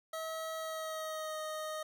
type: tone with pitch glide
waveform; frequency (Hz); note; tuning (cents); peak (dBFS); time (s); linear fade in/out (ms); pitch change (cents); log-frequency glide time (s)
25% pulse; 643 to 621.5; E5 to D#5; -43 to -2; -34; 0.13-1.83; 5; -59; 0.57-1.39
effects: none